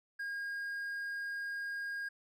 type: tone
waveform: triangle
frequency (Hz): 1625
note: G#6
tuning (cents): -38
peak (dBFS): -35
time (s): 0.19-2.09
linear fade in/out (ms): 10
effects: none